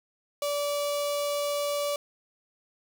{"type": "tone with notch filter", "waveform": "sawtooth", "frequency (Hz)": 578, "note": "D5", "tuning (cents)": -28, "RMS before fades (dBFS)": -29, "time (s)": [0.42, 1.96], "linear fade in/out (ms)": 2, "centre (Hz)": 1700, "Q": 1.4, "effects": ["10-bit"]}